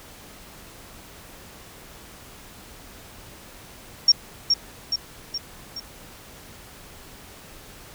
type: tone with echo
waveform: sine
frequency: 5540 Hz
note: F8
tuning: 15 cents flat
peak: -10 dBFS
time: 4.08-4.12 s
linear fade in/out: 5 ms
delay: 420 ms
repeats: 4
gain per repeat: -5 dB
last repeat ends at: 5.8 s
effects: pink hiss -45 dBFS RMS until 7.94 s